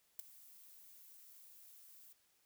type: noise with ADSR envelope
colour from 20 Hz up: violet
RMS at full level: -40 dBFS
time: 0.19-2.13 s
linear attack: 4 ms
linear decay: 8 ms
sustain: -20 dB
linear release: 5 ms
effects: white hiss -75 dBFS RMS until 2.45 s